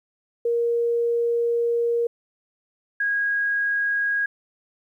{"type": "tone pair in turn", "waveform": "sine", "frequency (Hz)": [470, 1642.3], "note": ["A#4", "G#6"], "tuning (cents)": [14, -20], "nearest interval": "octave + minor seventh", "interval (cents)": 2166, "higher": "second", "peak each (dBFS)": [-19, -20], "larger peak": "first", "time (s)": [[0.45, 2.07], [3, 4.26]], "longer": "first", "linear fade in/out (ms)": 5, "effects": ["10-bit"]}